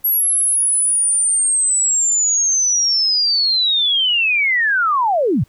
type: linear sweep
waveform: sine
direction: down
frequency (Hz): 11600 to 87.31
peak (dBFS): -13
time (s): 0.04-5.44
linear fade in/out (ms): 10
effects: pink hiss -57 dBFS RMS until 5.48 s